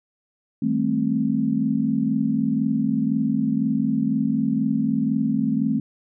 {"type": "chord", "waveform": "sine", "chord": "A half-diminished seventh", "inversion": "second", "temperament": "just", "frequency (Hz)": [158.4, 198, 220, 264], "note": ["Eb3", "G3", "A3", "C4"], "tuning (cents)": [31, 18, 0, 16], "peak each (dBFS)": [-28, -28, -22, -23], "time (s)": [0.62, 5.8], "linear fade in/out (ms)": 5, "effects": []}